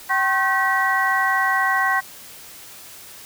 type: harmonic tone with a mistuned harmonic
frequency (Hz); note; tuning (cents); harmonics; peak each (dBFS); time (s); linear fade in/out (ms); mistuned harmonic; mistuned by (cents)
384.7; G4; -33; 2 / 3 / 4 / 5; -23 / -22 / -23 / -21; 0.09-2.01; 20; 3; -110
effects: white hiss -41 dBFS RMS until 3.25 s